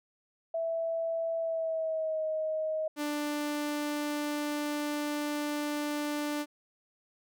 sine tone with pitch glide, 659.3 to 627.7 Hz, E5 to D#5, 0 to +15 cents, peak -29 dBFS, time 0.54-2.88 s, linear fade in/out 5 ms, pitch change -85 cents, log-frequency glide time 1.39-2.24 s
sawtooth tone, 295.2 Hz, D4, 9 cents sharp, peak -27 dBFS, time 2.96-6.46 s, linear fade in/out 50 ms
effects none

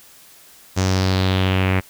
sawtooth tone with low-pass filter sweep, 94 Hz, F#2, 28 cents sharp, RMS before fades -18 dBFS, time 0.76-1.81 s, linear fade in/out 20 ms, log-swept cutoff 6600 to 2200 Hz, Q 3.2, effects white hiss -47 dBFS RMS until 1.89 s

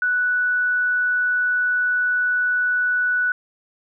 sine tone, 1480 Hz, F#6, in tune, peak -17 dBFS, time 0.02-3.32 s, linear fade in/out 2 ms, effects none

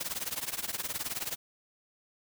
white noise with tremolo, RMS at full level -32 dBFS, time 0-1.36 s, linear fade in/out 10 ms, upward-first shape triangle, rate 19 Hz, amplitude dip 95%, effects none

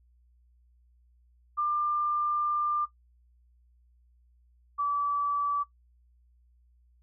sine tone pair in turn, 1194 / 1153.3 Hz, D6 / D6, +28 / -32 cents, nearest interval minor second, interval 60 cents, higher first, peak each -25 dBFS, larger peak neither, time 1.57-2.86 / 4.78-5.64 s, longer first, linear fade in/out 20 ms, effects noise-tail reverb RT60 0.1 s tail -17 dB re dry + added 60 Hz sine -60 dBFS peak until 7.02 s

